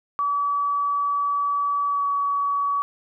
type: tone with pitch glide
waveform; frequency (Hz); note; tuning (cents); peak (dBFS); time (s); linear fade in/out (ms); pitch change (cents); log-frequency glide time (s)
sine; 1145 to 1133.8; D6 to C#6; -44 to +39; -20; 0.19-2.82; 0; -17; 1.87-2.05
effects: none